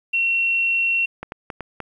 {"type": "tone", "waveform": "sine", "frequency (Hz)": 2725, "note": "F7", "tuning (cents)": -43, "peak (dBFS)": -17, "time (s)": [0.13, 1.06], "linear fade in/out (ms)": 10}
{"type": "clicks", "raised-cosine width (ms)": 0.5, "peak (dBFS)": -15, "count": 5, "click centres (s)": [1.23, 1.321, 1.502, 1.607, 1.803]}
{"effects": ["9-bit"]}